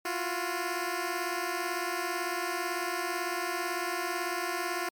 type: beating tone pair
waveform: 10% pulse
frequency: 342.7 / 360.7 Hz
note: F4 / F#4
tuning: -33 / -44 cents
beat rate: 18 Hz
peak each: -25 dBFS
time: 0.05-4.89 s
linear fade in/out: 5 ms
effects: MP3 96 kbps